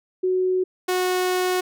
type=tone pair in turn; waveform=sine / sawtooth; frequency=370 / 366 Hz; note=F#4 / F#4; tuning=0 / -19 cents; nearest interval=unison; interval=19 cents; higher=first; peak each=-18 / -16 dBFS; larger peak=second; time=0.23-0.64 / 0.88-1.61 s; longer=second; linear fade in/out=10 ms; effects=none